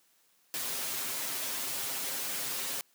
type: noise with comb filter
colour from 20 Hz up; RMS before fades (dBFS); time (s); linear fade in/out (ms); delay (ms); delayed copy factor
white; -35; 0.54-2.81; 0; 7.5; +0.8
effects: white hiss -68 dBFS RMS until 2.94 s + high-pass 150 Hz 12 dB/octave